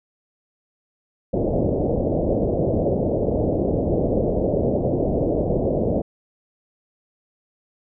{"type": "low-pass noise", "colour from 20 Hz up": "white", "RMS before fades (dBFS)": -21, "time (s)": [1.33, 6.02], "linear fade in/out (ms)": 10, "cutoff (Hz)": 620, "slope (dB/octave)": 48, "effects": []}